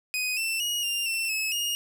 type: tone with pitch steps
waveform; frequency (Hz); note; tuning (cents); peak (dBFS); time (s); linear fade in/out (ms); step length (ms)
sawtooth; 2500 / 2677 / 2889 / 2796 / 2691 / 2586 / 2853; D#7 / E7 / F#7 / F7 / E7 / E7 / F7; +8 / +26 / -42 / +1 / +35 / -34 / +36; -23; 0.14-1.75; 0; 230
effects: none